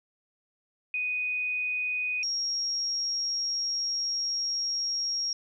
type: tone pair in turn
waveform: sine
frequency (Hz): 2489 / 5588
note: D#7 / F8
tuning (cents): 0 / 0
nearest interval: octave + major second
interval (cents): 1400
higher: second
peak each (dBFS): -27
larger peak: neither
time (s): 0.94-2.23 / 2.23-5.33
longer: second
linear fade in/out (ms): 2
effects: none